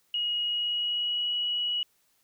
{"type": "tone with pitch glide", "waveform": "sine", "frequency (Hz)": [2891, 2923], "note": ["F#7", "F#7"], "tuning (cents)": [-41, -22], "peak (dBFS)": -26, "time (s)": [0.14, 1.83], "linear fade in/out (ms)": 2, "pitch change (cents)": 19, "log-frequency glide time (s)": [0.42, 1.34], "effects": ["white hiss -69 dBFS RMS until 2.23 s"]}